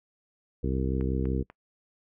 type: harmonic tone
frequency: 65.41 Hz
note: C2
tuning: in tune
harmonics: 1 / 2 / 3 / 4 / 5 / 6 / 7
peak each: -29 / -32 / -34 / -35 / -36 / -37 / -37 dBFS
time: 0.63-1.43 s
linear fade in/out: 10 ms
type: click train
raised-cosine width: 0.5 ms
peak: -30 dBFS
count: 3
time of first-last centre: 1.01-1.5 s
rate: 4.08 Hz
effects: noise-tail reverb RT60 0.1 s tail -22 dB re dry